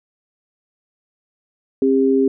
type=tone pair together; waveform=sine; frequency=267.7 / 401.9 Hz; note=C4 / G4; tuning=+40 / +43 cents; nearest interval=perfect fifth; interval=703 cents; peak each=-15 dBFS; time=1.82-2.28 s; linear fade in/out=2 ms; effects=none